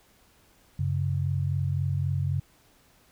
sine tone pair together, 94.8 / 138.59 Hz, F#2 / C#3, +43 / 0 cents, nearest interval perfect fifth, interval 657 cents, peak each -27 dBFS, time 0.79-2.4 s, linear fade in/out 5 ms, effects pink hiss -61 dBFS RMS until 3.11 s

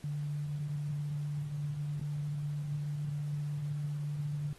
sine tone with dropouts, 146.8 Hz, D3, in tune, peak -33 dBFS, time 0.04-4.53 s, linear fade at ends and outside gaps 2 ms, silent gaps 1.997-2.012 s, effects pink hiss -59 dBFS RMS until 4.58 s + AAC 32 kbps

